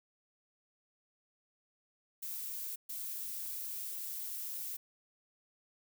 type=noise bursts at uneven times; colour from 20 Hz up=violet; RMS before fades=-41 dBFS; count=2; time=2.22-2.76 / 2.89-4.77 s; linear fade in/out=10 ms; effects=none